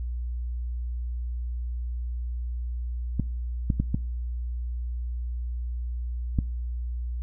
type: clicks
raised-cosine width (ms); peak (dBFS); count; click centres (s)
5; -11; 5; 3.197 / 3.702 / 3.8 / 3.945 / 6.388
effects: noise-tail reverb RT60 0.5 s tail -23 dB re dry + added 60 Hz sine -28 dBFS peak until 7.22 s